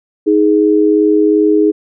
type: tone pair together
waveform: sine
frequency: 314.3 / 417 Hz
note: D#4 / G#4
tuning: +18 / +7 cents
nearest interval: perfect fourth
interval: 489 cents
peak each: -10 dBFS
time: 0.26-1.72 s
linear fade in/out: 20 ms
effects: none